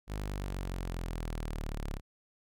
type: exponential sweep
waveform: sawtooth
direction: down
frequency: 51.91 to 34.75 Hz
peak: -31 dBFS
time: 0.07-2.01 s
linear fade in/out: 50 ms
effects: none